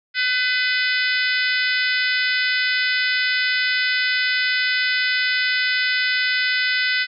harmonic tone with a mistuned harmonic, 503 Hz, B4, 32 cents sharp, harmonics 3 / 4 / 5 / 6 / 7 / 8 / 9 / 10, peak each -22 / -22 / -28 / -30 / -30 / -30 / -31 / -29 dBFS, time 0.14-7.07 s, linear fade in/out 50 ms, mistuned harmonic 9, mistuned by -16 cents, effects none

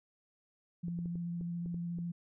sine tone with vibrato, 171.8 Hz, F3, 28 cents flat, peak -35 dBFS, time 0.83-2.12 s, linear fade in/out 10 ms, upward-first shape square, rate 14 Hz, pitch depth 10 cents each way
clicks, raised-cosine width 3 ms, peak -34 dBFS, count 8, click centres 0.883 / 0.989 / 1.058 / 1.156 / 1.411 / 1.66 / 1.744 / 1.987 s
effects none

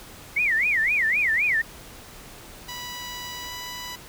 sine tone with vibrato, 2093 Hz, C7, in tune, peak -19 dBFS, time 0.36-1.62 s, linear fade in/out 10 ms, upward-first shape sine, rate 3.9 Hz, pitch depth 300 cents each way
10% pulse tone with pitch glide, 982 to 987.7 Hz, B5 to B5, -10 to 0 cents, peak -25 dBFS, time 2.68-3.96 s, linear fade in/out 10 ms, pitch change +10 cents, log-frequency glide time 3.44-3.51 s
effects pink hiss -44 dBFS RMS until 4.08 s

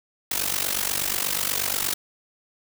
white noise with amplitude modulation, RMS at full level -22 dBFS, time 0.31-1.94 s, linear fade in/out 5 ms, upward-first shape sine, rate 48.3 Hz, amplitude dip 85%, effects none

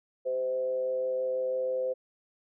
sine tone with frequency modulation, 515 Hz, C5, 28 cents flat, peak -27 dBFS, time 0.25-1.94 s, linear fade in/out 20 ms, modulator 127 Hz, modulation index 0.4, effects none

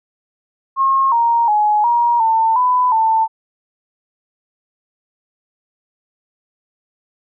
sine tone with pitch steps, 1078 / 934 / 842 / 948 / 896 / 999 / 890 Hz, C#6 / A#5 / G#5 / A#5 / A5 / B5 / A5, -49 / +3 / +24 / +29 / +31 / +20 / +20 cents, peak -11 dBFS, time 0.76-3.28 s, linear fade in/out 50 ms, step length 360 ms, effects none

